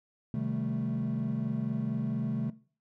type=chord; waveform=triangle; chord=A half-diminished seventh; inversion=first; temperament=equal; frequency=130.81 / 155.56 / 196 / 220 Hz; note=C3 / Eb3 / G3 / A3; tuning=0 / 0 / 0 / 0 cents; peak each=-32 / -34 / -36 / -31 dBFS; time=0.34-2.5 s; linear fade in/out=2 ms; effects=noise-tail reverb RT60 0.4 s tail -18 dB re dry + tanh soft clip ceiling -20 dBFS